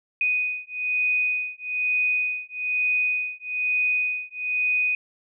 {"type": "beating tone pair", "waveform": "sine", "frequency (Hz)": [2489, 2490.1], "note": ["D#7", "D#7"], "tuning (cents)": [0, 1], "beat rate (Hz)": 1.1, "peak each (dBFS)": -25, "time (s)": [0.21, 4.95], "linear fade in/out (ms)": 2, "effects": []}